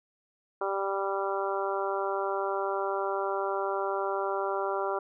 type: harmonic tone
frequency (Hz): 196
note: G3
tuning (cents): 0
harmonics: 2 / 3 / 4 / 5 / 6 / 7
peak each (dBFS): -32 / -34 / -35 / -36 / -37 / -37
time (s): 0.61-4.99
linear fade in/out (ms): 5
effects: none